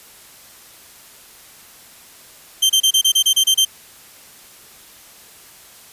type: tone bursts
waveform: sawtooth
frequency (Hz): 3135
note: G7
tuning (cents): -1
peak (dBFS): -8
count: 10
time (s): 2.62-3.651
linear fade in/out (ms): 10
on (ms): 77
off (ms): 29
effects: white hiss -44 dBFS RMS until 5.92 s + resampled to 32000 Hz